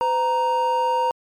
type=tone pair together; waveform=triangle; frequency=508 / 933.8 Hz; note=B4 / A#5; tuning=+49 / +3 cents; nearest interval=major seventh; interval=1054 cents; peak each=-22 / -17 dBFS; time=0.01-1.11 s; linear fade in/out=0 ms; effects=MP3 96 kbps